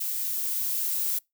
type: noise with level ramp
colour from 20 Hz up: violet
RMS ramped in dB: -30 to -27 dBFS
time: 0-1.19 s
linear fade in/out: 10 ms
effects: noise-tail reverb RT60 0.2 s tail -26 dB re dry